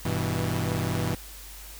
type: chord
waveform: sawtooth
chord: E minor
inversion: first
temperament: equal with one note detuned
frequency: 98 / 123.47 / 162.36 Hz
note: G2 / B2 / E3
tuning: 0 / 0 / -26 cents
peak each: -26 dBFS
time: 0.05-1.15 s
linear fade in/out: 5 ms
effects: added 50 Hz sine -44 dBFS peak until 1.79 s + white hiss -45 dBFS RMS until 1.79 s